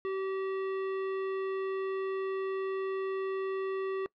triangle tone with hard clipping, 384.2 Hz, G4, 35 cents flat, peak -33 dBFS, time 0.05-4.06 s, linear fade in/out 0 ms, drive 18 dB, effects noise-tail reverb RT60 0.1 s tail -22 dB re dry + low-pass 3000 Hz 12 dB/octave

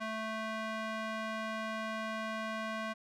square tone with band-pass filter, 220 Hz, A3, in tune, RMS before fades -38 dBFS, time 0-2.94 s, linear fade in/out 20 ms, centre 1400 Hz, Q 0.86, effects none

